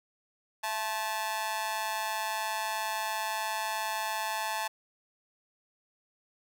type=tone with amplitude modulation; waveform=sawtooth; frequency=871 Hz; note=A5; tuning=18 cents flat; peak=-23 dBFS; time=0.63-4.68 s; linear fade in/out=10 ms; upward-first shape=sine; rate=203 Hz; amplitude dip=90%; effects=none